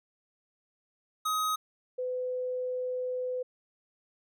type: tone pair in turn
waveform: square / sine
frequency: 1260 / 504.2 Hz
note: D#6 / B4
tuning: +21 / +36 cents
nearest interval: octave + major third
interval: 1585 cents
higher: first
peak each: -28 / -30 dBFS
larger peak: first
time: 1.25-1.56 / 1.98-3.43 s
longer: second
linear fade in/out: 10 ms
effects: none